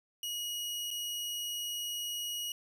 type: tone with dropouts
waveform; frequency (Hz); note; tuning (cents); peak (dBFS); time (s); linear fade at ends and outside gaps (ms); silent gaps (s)
sawtooth; 2900; F#7; -35; -32; 0.23-2.52; 2; 0.906-0.911
effects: none